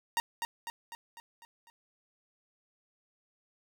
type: tone with echo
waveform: sawtooth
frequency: 930 Hz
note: A#5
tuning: 4 cents flat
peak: -23 dBFS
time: 0.17-0.2 s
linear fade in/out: 0 ms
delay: 250 ms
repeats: 6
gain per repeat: -5 dB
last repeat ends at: 1.7 s
effects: none